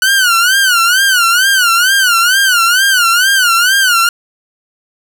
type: tone with vibrato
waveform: sawtooth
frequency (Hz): 1474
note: F#6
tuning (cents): -7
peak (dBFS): -4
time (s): 0.02-4.09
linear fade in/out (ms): 2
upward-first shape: sine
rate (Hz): 2.2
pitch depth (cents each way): 150
effects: none